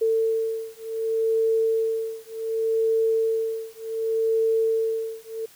sine beating tone pair, 447.7 / 448.37 Hz, A4 / A4, +30 / +33 cents, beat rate 0.67 Hz, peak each -24 dBFS, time 0.01-5.46 s, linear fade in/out 10 ms, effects white hiss -52 dBFS RMS until 5.55 s

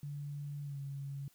sine tone with pitch glide, 144.4 to 139.08 Hz, D3 to C#3, -29 to +6 cents, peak -39 dBFS, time 0.03-1.28 s, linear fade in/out 2 ms, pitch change -65 cents, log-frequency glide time 0.63-0.78 s, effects white hiss -68 dBFS RMS until 1.34 s

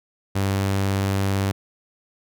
sawtooth tone, 97.8 Hz, G2, 4 cents flat, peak -16 dBFS, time 0.35-1.52 s, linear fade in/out 10 ms, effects none

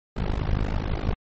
brown noise with amplitude modulation, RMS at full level -20 dBFS, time 0.16-1.14 s, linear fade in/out 10 ms, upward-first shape sine, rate 51.8 Hz, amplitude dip 100%, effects low-pass 4000 Hz 12 dB/octave + MP3 32 kbps

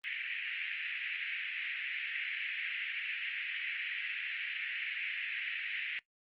white band-pass noise, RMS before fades -39 dBFS, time 0.04-5.99 s, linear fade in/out 0 ms, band 1800 to 2700 Hz, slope 48 dB/octave, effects noise-tail reverb RT60 0.1 s tail -19 dB re dry + Opus 32 kbps

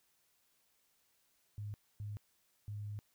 sine tone bursts at uneven times, 103.83 Hz, G#2, in tune, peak -40 dBFS, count 3, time 1.58-1.74 / 2-2.17 / 2.68-2.99 s, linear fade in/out 0 ms, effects white hiss -75 dBFS RMS until 3.14 s

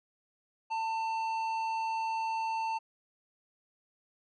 sine tone with tanh clipping, 895 Hz, A5, 29 cents sharp, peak -32 dBFS, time 0.7-2.79 s, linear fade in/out 20 ms, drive 10 dB, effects none

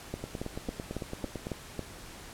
two click trains, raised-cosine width 2 ms, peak -20 / -22 dBFS, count 7 / 12, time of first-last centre 0.14-1.793 / 0.24-1.469 s, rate 3.63 / 8.95 Hz, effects pink hiss -47 dBFS RMS until 2.33 s + low-pass 12000 Hz 12 dB/octave

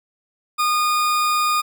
40% pulse tone, 1224 Hz, D#6, 29 cents flat, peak -16 dBFS, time 0.58-1.62 s, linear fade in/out 20 ms, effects none

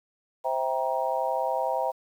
sine chord, C dominant seventh, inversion none, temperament just, 523.3 / 654.1 / 784.9 / 941.9 Hz, C5 / E5 / G5 / Bb5, 0 / -14 / +2 / +18 cents, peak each -30 dBFS, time 0.44-1.92 s, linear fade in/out 20 ms, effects 9-bit

